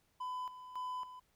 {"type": "tone with tremolo", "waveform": "triangle", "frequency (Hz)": 1005, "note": "B5", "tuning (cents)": 30, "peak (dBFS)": -36, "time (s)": [0.2, 1.2], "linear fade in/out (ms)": 10, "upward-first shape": "square", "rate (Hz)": 1.8, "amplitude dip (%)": 70, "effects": ["pink hiss -75 dBFS RMS until 1.35 s"]}